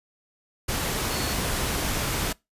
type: tone in noise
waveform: sine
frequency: 4371 Hz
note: C#8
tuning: 25 cents flat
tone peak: -36 dBFS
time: 1.1-1.34 s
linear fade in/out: 10 ms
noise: pink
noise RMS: -27 dBFS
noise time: 0.68-2.33 s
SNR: -12 dB
effects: noise-tail reverb RT60 0.2 s tail -23 dB re dry + resampled to 32000 Hz